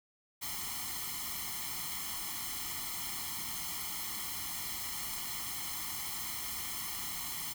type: noise with comb filter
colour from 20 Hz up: white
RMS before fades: -39 dBFS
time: 0.41-7.54 s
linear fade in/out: 20 ms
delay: 0.95 ms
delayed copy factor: +0.9
effects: none